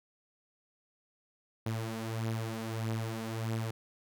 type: beating tone pair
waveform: sawtooth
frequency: 111.8 / 113.4 Hz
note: A2 / A#2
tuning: +28 / -47 cents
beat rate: 1.6 Hz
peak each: -31 / -35 dBFS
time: 1.66-3.71 s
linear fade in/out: 5 ms
effects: none